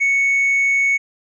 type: tone with tanh clipping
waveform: sine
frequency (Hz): 2217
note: C#7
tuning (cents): 0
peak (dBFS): -14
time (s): 0-0.98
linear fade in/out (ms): 20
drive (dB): 1
effects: none